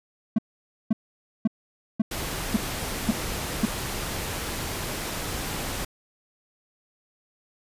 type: tone bursts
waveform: triangle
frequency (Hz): 220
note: A3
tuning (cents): 0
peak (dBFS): -15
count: 7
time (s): 0.36-3.655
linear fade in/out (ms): 5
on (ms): 25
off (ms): 520
type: noise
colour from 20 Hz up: pink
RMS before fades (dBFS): -31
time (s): 2.11-5.85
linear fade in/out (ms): 5
effects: resampled to 32000 Hz